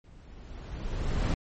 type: noise with level ramp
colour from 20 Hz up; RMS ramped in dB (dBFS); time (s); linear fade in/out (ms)
brown; -53 to -24; 0.04-1.34; 2
effects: MP3 32 kbps